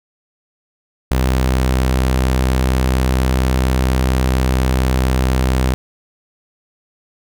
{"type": "tone", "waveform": "sawtooth", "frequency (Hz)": 64.3, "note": "C2", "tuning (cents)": -30, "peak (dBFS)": -9, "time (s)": [1.11, 5.74], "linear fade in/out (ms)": 0, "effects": []}